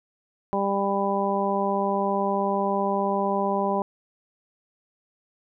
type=harmonic tone; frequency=198.3 Hz; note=G3; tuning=20 cents sharp; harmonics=1 / 2 / 3 / 4 / 5; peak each=-28 / -28 / -28 / -28 / -28 dBFS; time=0.53-3.82 s; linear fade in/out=0 ms; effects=none